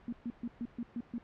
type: tone bursts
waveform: sine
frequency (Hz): 236.9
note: A#3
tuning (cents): +28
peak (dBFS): -34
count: 7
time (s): 0.08-1.182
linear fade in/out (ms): 2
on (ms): 46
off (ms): 130
effects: pink hiss -59 dBFS RMS until 1.23 s + low-pass 2000 Hz 12 dB/octave